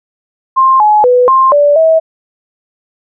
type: tone with pitch steps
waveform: sine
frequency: 1056 / 846 / 495.5 / 1056 / 581 / 645 Hz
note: C6 / G#5 / B4 / C6 / D5 / E5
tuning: +16 / +32 / +6 / +16 / -19 / -38 cents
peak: -4 dBFS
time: 0.56-2 s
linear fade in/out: 20 ms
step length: 240 ms
effects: none